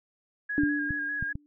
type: tone with vibrato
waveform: sine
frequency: 1647 Hz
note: G#6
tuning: 15 cents flat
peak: -29 dBFS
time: 0.49-1.33 s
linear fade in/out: 10 ms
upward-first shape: square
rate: 5 Hz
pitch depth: 28 cents each way
type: tone with exponential decay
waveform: sine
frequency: 293.7 Hz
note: D4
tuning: in tune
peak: -20 dBFS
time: 0.58-1.46 s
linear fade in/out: 0 ms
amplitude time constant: 190 ms
type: clicks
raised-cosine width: 5 ms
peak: -21 dBFS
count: 4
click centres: 0.635 / 0.907 / 1.226 / 1.355 s
effects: none